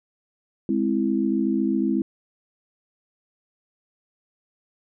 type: chord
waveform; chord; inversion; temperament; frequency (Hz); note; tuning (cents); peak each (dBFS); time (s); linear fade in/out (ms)
sine; Ab augmented; none; equal; 207.7 / 261.6 / 329.6; Ab3 / C4 / E4; 0 / 0 / 0; -24; 0.69-2.02; 2
effects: none